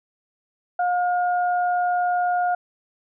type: tone pair together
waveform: sine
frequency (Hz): 714 / 1428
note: F5 / F6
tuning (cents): +38 / +38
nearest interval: octave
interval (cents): 1200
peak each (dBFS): -19 / -29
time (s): 0.79-2.55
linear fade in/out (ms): 5
effects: none